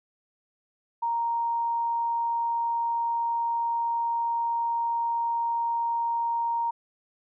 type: tone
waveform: sine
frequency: 932.3 Hz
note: A#5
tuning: in tune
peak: -24 dBFS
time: 1.02-6.71 s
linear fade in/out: 10 ms
effects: none